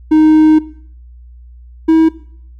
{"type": "tone pair in turn", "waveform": "triangle", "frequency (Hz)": [311.1, 321.5], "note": ["D#4", "E4"], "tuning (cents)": [0, -43], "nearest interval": "minor second", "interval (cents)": 57, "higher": "second", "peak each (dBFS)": -3, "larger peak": "neither", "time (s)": [[0.11, 0.59], [1.88, 2.09]], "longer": "first", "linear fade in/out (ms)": 10, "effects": ["noise-tail reverb RT60 0.6 s tail -19 dB re dry", "added 60 Hz sine -34 dBFS peak until 2.59 s"]}